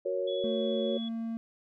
sine chord, F# major, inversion none, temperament equal, 370 / 466.2 / 554.4 Hz, F#4 / A#4 / C#5, 0 / 0 / 0 cents, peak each -34 / -35 / -31 dBFS, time 0.05-0.98 s, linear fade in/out 10 ms
sine tone, 3383 Hz, G#7, 31 cents sharp, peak -40 dBFS, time 0.27-1.09 s, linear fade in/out 10 ms
triangle tone with pitch glide, 223.8 to 227.6 Hz, A3 to A#3, +30 to -41 cents, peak -30 dBFS, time 0.44-1.37 s, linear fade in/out 0 ms, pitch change +29 cents, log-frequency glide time 0.8-0.97 s
effects none

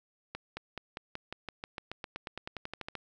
accelerating click train, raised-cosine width 0.3 ms, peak -22 dBFS, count 21, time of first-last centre 0.35-2.953 s, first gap 220 ms, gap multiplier 0.94, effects none

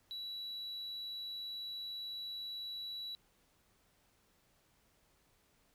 sine tone, 3926 Hz, B7, 11 cents flat, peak -39 dBFS, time 0.11-3.15 s, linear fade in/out 0 ms, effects tanh soft clip ceiling -39 dBFS + pink hiss -72 dBFS RMS until 5.74 s

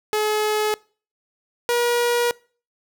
sawtooth tone pair in turn, 426 / 479.2 Hz, G#4 / A#4, +44 / +48 cents, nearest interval major second, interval 204 cents, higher second, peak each -15 / -14 dBFS, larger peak second, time 0.13-0.74 / 1.69-2.31 s, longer second, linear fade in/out 0 ms, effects noise-tail reverb RT60 0.4 s tail -24 dB re dry

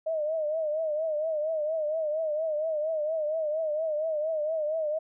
sine tone with vibrato, 622.3 Hz, D#5, in tune, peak -26 dBFS, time 0.06-4.99 s, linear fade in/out 10 ms, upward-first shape triangle, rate 4.3 Hz, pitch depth 97 cents each way, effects none

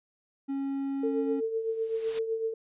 triangle tone, 274.4 Hz, C#4, 17 cents flat, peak -27 dBFS, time 0.48-1.41 s, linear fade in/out 20 ms
sine tone with tremolo, 448.4 Hz, A4, 33 cents sharp, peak -25 dBFS, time 1.03-2.54 s, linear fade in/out 5 ms, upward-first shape triangle, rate 7.9 Hz, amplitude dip 65%
white noise with exponential growth, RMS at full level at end -37 dBFS, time 1.59-2.19 s, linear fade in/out 2 ms, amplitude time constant 130 ms
effects resampled to 8000 Hz

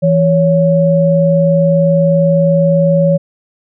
sine tone pair together, 166.04 / 559 Hz, E3 / C#5, +13 / +14 cents, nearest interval octave + major sixth, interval 2101 cents, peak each -10 dBFS, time 0.02-3.18 s, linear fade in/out 20 ms, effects none

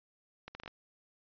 accelerating click train, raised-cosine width 0.3 ms, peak -28 dBFS, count 6, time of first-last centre 0.48-0.678 s, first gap 70 ms, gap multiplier 0.71, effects resampled to 11025 Hz

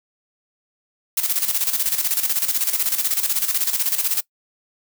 blue noise with tremolo, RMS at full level -19 dBFS, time 1.17-4.21 s, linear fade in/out 5 ms, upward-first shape square, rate 16 Hz, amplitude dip 65%, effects noise-tail reverb RT60 0.1 s tail -22 dB re dry

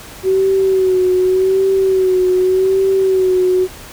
sine tone with vibrato, 376.3 Hz, F#4, 29 cents sharp, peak -10 dBFS, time 0.23-3.68 s, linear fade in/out 50 ms, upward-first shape sine, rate 0.85 Hz, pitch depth 44 cents each way, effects pink hiss -35 dBFS RMS until 3.92 s

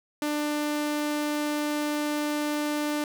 sawtooth tone, 297.2 Hz, D4, 21 cents sharp, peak -22 dBFS, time 0.22-3.04 s, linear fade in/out 2 ms, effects none

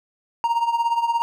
triangle tone with tremolo, 932.3 Hz, A#5, in tune, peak -13 dBFS, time 0.44-1.22 s, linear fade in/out 0 ms, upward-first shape triangle, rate 17 Hz, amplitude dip 80%, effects none

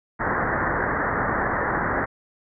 white low-pass noise, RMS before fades -24 dBFS, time 0.19-2.06 s, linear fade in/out 20 ms, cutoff 1900 Hz, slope 96 dB/octave, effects none

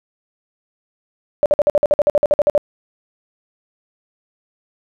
sine tone bursts, 587.3 Hz, D5, in tune, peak -9 dBFS, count 15, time 1.43-2.578 s, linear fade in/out 0 ms, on 28 ms, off 52 ms, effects none

